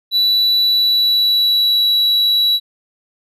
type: tone with pitch glide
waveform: triangle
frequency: 3951 to 3917 Hz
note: B7 to B7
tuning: 0 to -15 cents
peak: -10 dBFS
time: 0.11-2.6 s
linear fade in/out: 50 ms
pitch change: -15 cents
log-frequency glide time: 0.57-1.88 s
effects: none